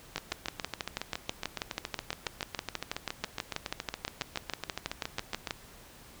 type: two click trains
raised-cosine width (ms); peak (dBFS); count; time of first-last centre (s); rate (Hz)
0.2; -16 / -14; 39 / 34; 0.18-5.472 / 0.16-5.508; 7.18 / 6.17
effects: pink hiss -53 dBFS RMS until 6.2 s